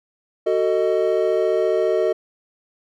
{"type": "chord", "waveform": "triangle", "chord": "D# diminished", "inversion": "first", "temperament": "just", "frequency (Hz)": [373.4, 448, 622.3], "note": ["F#4", "A4", "D#5"], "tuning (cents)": [16, 31, 0], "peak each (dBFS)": -19, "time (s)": [0.46, 2.13], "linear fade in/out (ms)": 10, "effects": []}